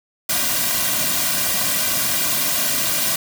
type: noise with comb filter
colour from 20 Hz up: white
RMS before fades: -20 dBFS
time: 0.29-3.16 s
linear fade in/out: 5 ms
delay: 2.3 ms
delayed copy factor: -0.8
effects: none